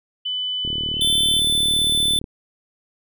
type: tone with pitch glide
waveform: sine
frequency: 3000 to 3084 Hz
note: F#7 to G7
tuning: +23 to -29 cents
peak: -22 dBFS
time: 0.25-1.4 s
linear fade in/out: 10 ms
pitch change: +48 cents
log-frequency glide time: 0.93-1.07 s
type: click train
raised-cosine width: 3 ms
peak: -19 dBFS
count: 61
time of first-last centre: 0.65-2.242 s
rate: 37.7 Hz
type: tone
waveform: square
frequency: 3520 Hz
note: A7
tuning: in tune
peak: -17 dBFS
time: 1.01-2.19 s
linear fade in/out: 2 ms
effects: none